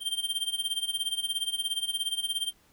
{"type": "tone with tremolo", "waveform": "square", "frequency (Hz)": 3163, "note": "G7", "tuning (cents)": 15, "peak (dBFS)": -26, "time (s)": [0, 2.53], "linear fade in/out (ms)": 50, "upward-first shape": "sine", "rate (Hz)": 17, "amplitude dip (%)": 85, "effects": ["pink hiss -63 dBFS RMS until 2.72 s"]}